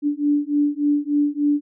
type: beating tone pair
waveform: sine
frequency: 290 / 293.4 Hz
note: D4 / D4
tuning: -22 / -2 cents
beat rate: 3.4 Hz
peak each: -20 dBFS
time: 0.02-1.61 s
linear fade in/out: 50 ms
effects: none